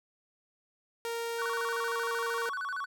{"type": "tone", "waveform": "sawtooth", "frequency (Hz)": 464.4, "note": "A#4", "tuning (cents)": -7, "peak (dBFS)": -29, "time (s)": [1.05, 2.49], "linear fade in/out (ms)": 0}
{"type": "tone with vibrato", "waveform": "triangle", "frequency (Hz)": 1294, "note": "E6", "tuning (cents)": -32, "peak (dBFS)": -31, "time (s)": [1.38, 2.86], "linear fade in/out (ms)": 20, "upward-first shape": "square", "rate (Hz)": 13, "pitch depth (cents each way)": 250}
{"effects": []}